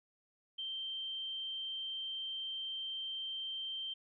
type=tone; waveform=sine; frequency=3136 Hz; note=G7; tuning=in tune; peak=-38 dBFS; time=0.58-3.94 s; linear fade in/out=10 ms; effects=none